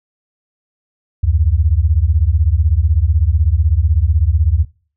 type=beating tone pair; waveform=sine; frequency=71.4 / 87.4 Hz; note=D2 / F2; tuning=-48 / +2 cents; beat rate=16 Hz; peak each=-13 dBFS; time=1.23-4.65 s; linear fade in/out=10 ms; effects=noise-tail reverb RT60 0.4 s tail -21 dB re dry